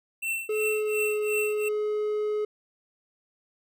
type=tone with tremolo; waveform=square; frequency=2691 Hz; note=E7; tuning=35 cents sharp; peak=-26 dBFS; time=0.22-1.69 s; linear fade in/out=10 ms; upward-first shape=triangle; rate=2.8 Hz; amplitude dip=95%
type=tone with pitch glide; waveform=triangle; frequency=428.7 to 422.8 Hz; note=A4 to G#4; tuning=-45 to +31 cents; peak=-23 dBFS; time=0.49-2.45 s; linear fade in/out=5 ms; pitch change=-24 cents; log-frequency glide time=0.67-1.15 s
effects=none